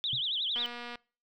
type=tone with vibrato; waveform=sine; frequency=3430 Hz; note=A7; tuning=45 cents flat; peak=-29 dBFS; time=0.04-0.66 s; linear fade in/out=0 ms; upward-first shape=triangle; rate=11 Hz; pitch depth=260 cents each way
type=tone with exponential decay; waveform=sine; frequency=130.1 Hz; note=C3; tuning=9 cents flat; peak=-33 dBFS; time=0.13-0.25 s; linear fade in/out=2 ms; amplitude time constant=24 ms
type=click train; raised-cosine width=0.3 ms; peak=-26 dBFS; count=96; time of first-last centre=0.56-0.956 s; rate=240 Hz
effects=noise-tail reverb RT60 0.4 s tail -25 dB re dry